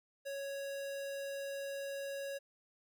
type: tone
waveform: square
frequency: 554.4 Hz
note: C#5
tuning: in tune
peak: -40 dBFS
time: 0.25-2.39 s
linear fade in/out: 20 ms
effects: none